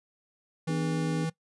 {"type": "tone", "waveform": "square", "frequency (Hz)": 162.2, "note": "E3", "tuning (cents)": -28, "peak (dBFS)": -29, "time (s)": [0.67, 1.3], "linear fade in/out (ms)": 10}
{"type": "chord", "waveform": "sine", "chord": "G# diminished", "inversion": "first", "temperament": "just", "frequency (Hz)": [249.2, 299, 415.3], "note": ["B3", "D4", "G#4"], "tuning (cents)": [16, 31, 0], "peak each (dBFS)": [-36, -33, -39], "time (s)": [0.69, 1.25], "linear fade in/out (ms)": 2}
{"effects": ["noise-tail reverb RT60 0.1 s tail -20 dB re dry", "resampled to 24000 Hz"]}